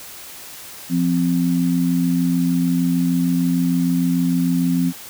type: tone pair together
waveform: sine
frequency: 173.7 / 260.3 Hz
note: F3 / C4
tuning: -9 / -9 cents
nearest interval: perfect fifth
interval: 700 cents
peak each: -18 dBFS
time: 0.89-4.93 s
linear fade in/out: 50 ms
effects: white hiss -37 dBFS RMS until 5.09 s